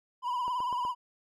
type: tone with vibrato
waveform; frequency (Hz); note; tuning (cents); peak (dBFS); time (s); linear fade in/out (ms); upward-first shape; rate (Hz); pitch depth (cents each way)
triangle; 987.8; B5; 0; -27; 0.22-0.95; 50; triangle; 18; 79
type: click train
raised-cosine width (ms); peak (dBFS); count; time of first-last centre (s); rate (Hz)
1; -29; 4; 0.48-0.851; 8.09
effects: none